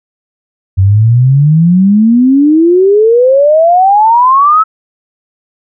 sine exponential sweep, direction up, 92.5 to 1316 Hz, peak -3 dBFS, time 0.77-4.64 s, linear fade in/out 20 ms, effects none

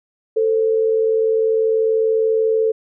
sine tone pair together, 443.1 / 523.3 Hz, A4 / C5, +12 / 0 cents, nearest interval minor third, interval 288 cents, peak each -14 / -24 dBFS, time 0.36-2.72 s, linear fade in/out 10 ms, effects none

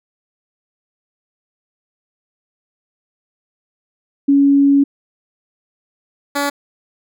sine / 10% pulse tone pair in turn, 280 / 284.7 Hz, C#4 / C#4, +18 / +46 cents, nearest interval unison, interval 28 cents, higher second, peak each -8 dBFS, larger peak neither, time 4.28-4.84 / 6.35-6.5 s, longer first, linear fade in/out 10 ms, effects none

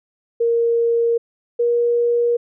sine tone pair in turn, 466.2 / 475.2 Hz, A#4 / A#4, 0 / +33 cents, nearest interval unison, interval 33 cents, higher second, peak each -14 dBFS, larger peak neither, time 0.4-1.18 / 1.59-2.37 s, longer neither, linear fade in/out 10 ms, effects none

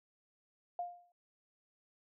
sine tone with exponential decay, 704 Hz, F5, 14 cents sharp, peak -33 dBFS, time 0.79-1.12 s, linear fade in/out 2 ms, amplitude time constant 71 ms, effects none

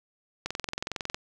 click train, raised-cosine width 0.2 ms, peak -14 dBFS, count 16, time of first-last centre 0.46-1.145 s, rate 21.9 Hz, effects none

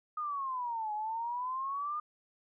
sine exponential two-way sweep, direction down then up, 1244.5 to 837 to 1222 Hz, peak -33 dBFS, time 0.17-2 s, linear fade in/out 5 ms, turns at 0.93 s, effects none

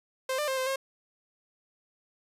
sawtooth tone with pitch steps, 523 / 596 / 529 / 519 / 537 Hz, C5 / D5 / C5 / C5 / C5, -1 / +25 / +19 / -14 / +45 cents, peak -24 dBFS, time 0.29-0.76 s, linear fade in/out 5 ms, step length 94 ms, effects resampled to 32000 Hz

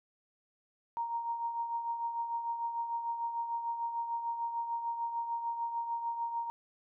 sine tone with tremolo, 932.3 Hz, A#5, in tune, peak -30 dBFS, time 0.97-6.5 s, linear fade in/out 0 ms, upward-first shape triangle, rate 6.7 Hz, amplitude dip 60%, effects none

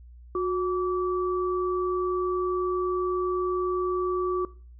sine tone pair together, 363.8 / 1154 Hz, F#4 / D6, -29 / -31 cents, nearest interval octave + minor sixth, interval 1998 cents, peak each -25 / -30 dBFS, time 0.35-4.45 s, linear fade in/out 2 ms, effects noise-tail reverb RT60 0.4 s tail -20 dB re dry + added 60 Hz sine -45 dBFS peak until 4.79 s

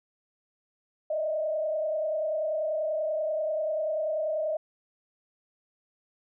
sine tone with frequency modulation, 622.3 Hz, D#5, in tune, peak -26 dBFS, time 1.1-4.57 s, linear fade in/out 5 ms, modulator 30.3 Hz, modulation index 0.87, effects none

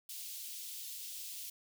white high-pass noise, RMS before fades -45 dBFS, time 0.09-1.5 s, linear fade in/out 5 ms, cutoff 2900 Hz, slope 24 dB/octave, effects none

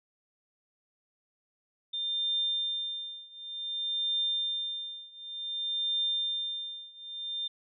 sine tone with tremolo, 3600 Hz, A7, 39 cents sharp, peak -26 dBFS, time 1.93-7.48 s, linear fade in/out 10 ms, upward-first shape triangle, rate 0.55 Hz, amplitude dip 95%, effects none

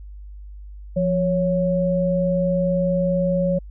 sine tone pair together, 174.61 / 554.4 Hz, F3 / C#5, 0 / 0 cents, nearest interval octave + minor sixth, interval 2000 cents, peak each -20 dBFS, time 0.96-3.59 s, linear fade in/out 10 ms, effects added 50 Hz sine -35 dBFS peak until 3.7 s

